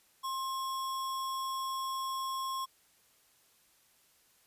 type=tone with sample-and-hold; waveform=sine; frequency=1062 Hz; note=C6; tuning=25 cents sharp; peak=-33 dBFS; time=0.23-2.66 s; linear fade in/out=20 ms; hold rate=4410 Hz; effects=white hiss -67 dBFS RMS until 4.46 s + resampled to 32000 Hz